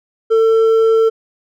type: tone with hard clipping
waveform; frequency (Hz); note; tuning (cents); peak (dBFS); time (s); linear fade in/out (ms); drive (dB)
sine; 448.3; A4; +32; -10; 0.3-1.1; 20; 4
effects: none